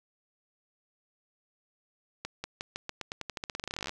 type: accelerating click train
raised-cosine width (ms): 0.2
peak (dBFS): -18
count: 27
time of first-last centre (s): 2.25-3.894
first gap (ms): 190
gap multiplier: 0.89
effects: none